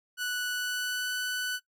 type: tone with pitch glide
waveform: sawtooth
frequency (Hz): 1480 to 1493.7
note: F#6 to F#6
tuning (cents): 0 to +16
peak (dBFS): -26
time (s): 0.17-1.6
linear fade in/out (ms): 50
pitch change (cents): +16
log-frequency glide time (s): 0.51-1.11
effects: noise-tail reverb RT60 0.1 s tail -19 dB re dry